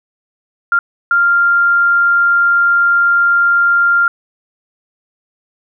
sine tone bursts at uneven times, 1394 Hz, F6, 4 cents flat, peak -8 dBFS, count 2, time 0.72-0.79 / 1.11-4.08 s, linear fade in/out 2 ms, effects none

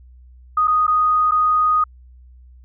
sine tone with dropouts, 1243 Hz, D#6, 2 cents flat, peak -13 dBFS, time 0.57-1.84 s, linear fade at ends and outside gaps 5 ms, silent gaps 0.674-0.679 / 0.868-0.878 / 1.311-1.318 s, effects added 62 Hz sine -42 dBFS peak until 2.64 s

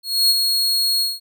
40% pulse tone with ADSR envelope, 4306 Hz, C8, 49 cents sharp, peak -10 dBFS, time 0.03-1.2 s, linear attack 270 ms, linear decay 31 ms, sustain -5 dB, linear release 190 ms, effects none

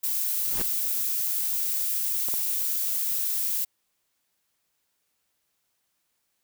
violet noise, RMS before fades -27 dBFS, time 0.03-3.65 s, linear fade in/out 10 ms
pink noise with exponential growth, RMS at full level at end -30 dBFS, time 0.36-0.62 s, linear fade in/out 5 ms, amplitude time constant 55 ms
clicks, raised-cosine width 1 ms, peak -24 dBFS, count 2, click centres 2.286 / 2.34 s
effects white hiss -75 dBFS RMS until 6.43 s

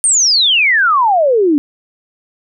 sine exponential sweep, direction down, 9150 to 278.1 Hz, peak -8 dBFS, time 0.04-1.58 s, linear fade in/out 0 ms, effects none

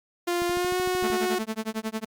sawtooth tone with pitch glide, 349.2 to 365.7 Hz, F4 to F#4, 0 to -20 cents, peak -20 dBFS, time 0.27-1.39 s, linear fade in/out 10 ms, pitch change +80 cents, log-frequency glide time 0.47-0.78 s
click train, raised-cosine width 3 ms, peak -25 dBFS, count 10, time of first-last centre 0.42-1.102 s, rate 13.2 Hz
sawtooth tone with tremolo, 220 Hz, A3, in tune, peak -22 dBFS, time 1.03-2.05 s, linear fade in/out 10 ms, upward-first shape sine, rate 11 Hz, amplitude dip 100%
effects Opus 48 kbps

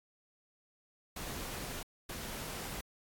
pink noise bursts at uneven times, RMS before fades -42 dBFS, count 2, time 1.16-1.83 / 2.09-2.81 s, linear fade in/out 5 ms, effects AAC 64 kbps

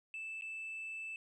sine tone with dropouts, 2637 Hz, E7, in tune, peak -39 dBFS, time 0.14-1.16 s, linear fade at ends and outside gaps 1 ms, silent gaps 0.411-0.421 s, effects tanh soft clip ceiling -39 dBFS

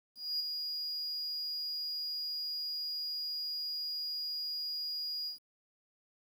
triangle tone with ADSR envelope, 4873 Hz, D#8, 37 cents flat, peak -29 dBFS, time 0.15-5.39 s, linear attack 250 ms, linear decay 7 ms, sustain -5 dB, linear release 120 ms, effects 10-bit

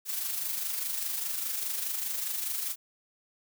blue noise with amplitude modulation, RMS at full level -31 dBFS, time 0.05-2.76 s, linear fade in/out 50 ms, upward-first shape sine, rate 24.9 Hz, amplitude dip 45%, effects none

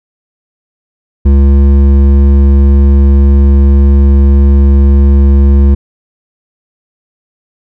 sine tone with hard clipping, 69.3 Hz, C#2, in tune, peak -4 dBFS, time 1.25-5.75 s, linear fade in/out 10 ms, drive 10 dB, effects none

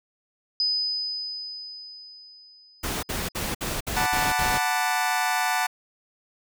sine tone with exponential decay, 5000 Hz, D#8, 8 cents sharp, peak -20 dBFS, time 0.6-3.32 s, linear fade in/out 1 ms, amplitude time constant 590 ms
pink noise bursts, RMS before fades -29 dBFS, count 7, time 2.83-4.584 s, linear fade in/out 10 ms, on 200 ms, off 59 ms
25% pulse chord, B minor seventh, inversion second, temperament equal, 740 / 880 / 987.8 / 1174.7 Hz, F#5 / A5 / B5 / D6, 0 / 0 / 0 / 0 cents, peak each -22 / -23 / -28 / -28 dBFS, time 3.96-5.67 s, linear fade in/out 10 ms
effects none

